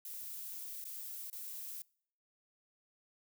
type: noise with dropouts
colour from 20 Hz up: violet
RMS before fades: -45 dBFS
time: 0.05-1.82 s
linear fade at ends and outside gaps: 2 ms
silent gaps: 0.842-0.851 / 1.3-1.328 s
effects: noise-tail reverb RT60 0.6 s tail -25 dB re dry

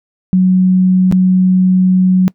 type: tone with dropouts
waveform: sine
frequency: 185 Hz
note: F#3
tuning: in tune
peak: -6 dBFS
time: 0.33-2.28 s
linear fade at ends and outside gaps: 0 ms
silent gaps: 1.114-1.124 s
effects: noise-tail reverb RT60 0.1 s tail -22 dB re dry

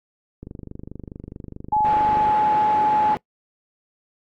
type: click train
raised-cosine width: 3 ms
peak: -22 dBFS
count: 47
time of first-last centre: 0.43-2.292 s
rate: 24.7 Hz
type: tone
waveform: sine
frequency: 850 Hz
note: G#5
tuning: 40 cents sharp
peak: -16 dBFS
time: 1.72-3.15 s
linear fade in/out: 10 ms
type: band-pass noise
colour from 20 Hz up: pink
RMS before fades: -31 dBFS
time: 1.85-3.17 s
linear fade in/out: 0 ms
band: 200 to 1500 Hz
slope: 12 dB/octave
effects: noise-tail reverb RT60 0.1 s tail -22 dB re dry + AAC 48 kbps

